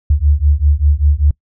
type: beating tone pair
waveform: sine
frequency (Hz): 70.7 / 75.8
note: C#2 / D#2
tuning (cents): +35 / -45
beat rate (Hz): 5.1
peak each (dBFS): -12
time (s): 0.1-1.31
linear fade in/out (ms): 5
effects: noise-tail reverb RT60 0.1 s tail -24 dB re dry